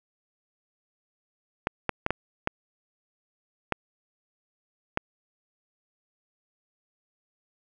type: clicks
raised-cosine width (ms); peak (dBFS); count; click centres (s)
0.5; -9; 7; 1.671 / 1.893 / 2.064 / 2.106 / 2.474 / 3.723 / 4.974
effects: none